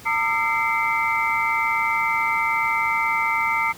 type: tone cluster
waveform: sine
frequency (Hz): 911 / 1213 / 1334 / 2086 / 2288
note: A#5 / D#6 / E6 / C7 / D7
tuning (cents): -40 / -44 / +20 / -6 / -46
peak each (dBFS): -24 / -27 / -28 / -23 / -28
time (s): 0.05-3.73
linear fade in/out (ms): 20
effects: pink hiss -43 dBFS RMS until 3.77 s + high-pass 60 Hz 12 dB/octave